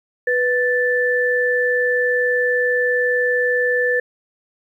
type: tone pair together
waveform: sine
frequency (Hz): 493.9 / 1758.9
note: B4 / A6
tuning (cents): 0 / -1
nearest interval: octave + minor seventh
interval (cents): 2199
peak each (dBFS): -18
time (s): 0.27-4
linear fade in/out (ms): 5
effects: 9-bit